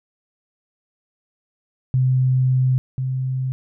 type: tone pair in turn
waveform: sine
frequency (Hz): 129.1 / 130.3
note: C3 / C3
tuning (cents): -23 / -7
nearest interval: unison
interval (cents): 16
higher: second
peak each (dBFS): -14 / -20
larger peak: first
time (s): 1.94-2.78 / 2.98-3.52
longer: first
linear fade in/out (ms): 0
effects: none